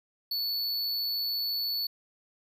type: tone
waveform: square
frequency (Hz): 4443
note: C#8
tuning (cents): +3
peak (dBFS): -29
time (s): 0.31-1.87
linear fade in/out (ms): 5
effects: none